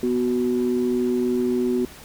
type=tone pair together; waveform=sine; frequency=246.9 / 370.2 Hz; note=B3 / F#4; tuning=0 / +1 cents; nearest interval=perfect fifth; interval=701 cents; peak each=-21 dBFS; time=0.03-1.85 s; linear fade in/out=2 ms; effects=tanh soft clip ceiling -12 dBFS + pink hiss -43 dBFS RMS until 2.04 s